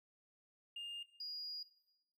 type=tone pair in turn; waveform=triangle; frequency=2819 / 4871 Hz; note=F7 / D#8; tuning=+16 / -38 cents; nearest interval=major sixth; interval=946 cents; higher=second; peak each=-40 / -40 dBFS; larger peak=neither; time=0.76-1.03 / 1.2-1.63 s; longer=second; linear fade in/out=5 ms; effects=noise-tail reverb RT60 0.9 s tail -17 dB re dry + tanh soft clip ceiling -40 dBFS